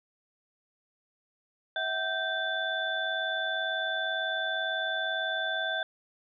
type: tone cluster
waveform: sine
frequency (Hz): 650 / 748 / 1562 / 3508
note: E5 / F#5 / G6 / A7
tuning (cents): -24 / +19 / -7 / -6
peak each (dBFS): -35 / -37 / -31 / -35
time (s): 1.76-5.83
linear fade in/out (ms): 2
effects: none